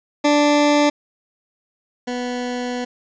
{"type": "tone pair in turn", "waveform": "20% pulse", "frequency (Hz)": [293.2, 246.6], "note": ["D4", "B3"], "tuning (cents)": [-3, -2], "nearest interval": "minor third", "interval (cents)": 299, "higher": "first", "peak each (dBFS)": [-8, -18], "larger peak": "first", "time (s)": [[0.24, 0.9], [2.07, 2.85]], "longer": "second", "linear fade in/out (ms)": 10, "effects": ["resampled to 16000 Hz", "8-bit"]}